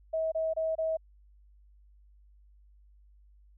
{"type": "tone bursts", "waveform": "sine", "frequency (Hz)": 642, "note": "E5", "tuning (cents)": -46, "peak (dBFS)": -27, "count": 4, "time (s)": [0.13, 0.971], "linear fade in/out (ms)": 10, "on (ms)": 190, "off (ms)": 27, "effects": ["added 50 Hz sine -56 dBFS peak until 3.57 s"]}